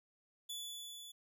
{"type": "tone with level ramp", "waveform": "sawtooth", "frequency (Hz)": 3450, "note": "A7", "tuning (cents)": -35, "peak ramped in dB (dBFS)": [-38, -47], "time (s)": [0.49, 1.12], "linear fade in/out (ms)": 10, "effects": []}